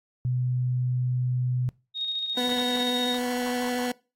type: tone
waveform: sine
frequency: 125.4 Hz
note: B2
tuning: 27 cents sharp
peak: -23 dBFS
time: 0.25-1.69 s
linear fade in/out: 0 ms
type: tone with tremolo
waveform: sine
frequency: 3729 Hz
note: A#7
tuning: in tune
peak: -25 dBFS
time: 1.94-3.19 s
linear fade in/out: 50 ms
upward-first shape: square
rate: 14 Hz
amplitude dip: 30%
type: tone with vibrato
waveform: 20% pulse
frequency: 246.9 Hz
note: B3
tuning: in tune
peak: -21 dBFS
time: 2.37-3.92 s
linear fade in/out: 5 ms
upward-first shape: sine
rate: 13 Hz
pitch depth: 11 cents each way
effects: noise-tail reverb RT60 0.3 s tail -22 dB re dry + AAC 48 kbps